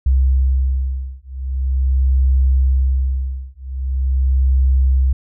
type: beating tone pair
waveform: sine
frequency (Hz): 65.41 / 65.84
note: C2 / C2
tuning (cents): 0 / +11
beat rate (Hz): 0.43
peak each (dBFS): -16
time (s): 0.06-5.13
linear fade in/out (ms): 5
effects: none